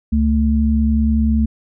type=tone pair together; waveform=sine; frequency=70.2 / 221.4 Hz; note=C#2 / A3; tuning=+22 / +11 cents; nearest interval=octave + minor sixth; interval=1989 cents; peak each=-15 / -15 dBFS; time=0.12-1.46 s; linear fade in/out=10 ms; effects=none